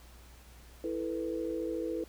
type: chord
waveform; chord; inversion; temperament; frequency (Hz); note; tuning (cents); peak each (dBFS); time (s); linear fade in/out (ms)
sine; E suspended fourth; none; equal; 329.6 / 440 / 493.9; E4 / A4 / B4; 0 / 0 / 0; -35 / -38 / -37; 0.84-2.04; 2
effects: added 60 Hz sine -53 dBFS peak until 2.08 s + pink hiss -58 dBFS RMS until 2.08 s